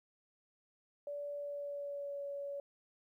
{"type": "tone with pitch glide", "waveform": "sine", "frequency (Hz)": [577, 564.8], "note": ["D5", "C#5"], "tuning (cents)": [-31, 32], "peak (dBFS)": -39, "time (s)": [1.07, 2.6], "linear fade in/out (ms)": 2, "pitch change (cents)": -37, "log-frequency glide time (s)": [1.35, 2.24], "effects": ["13-bit"]}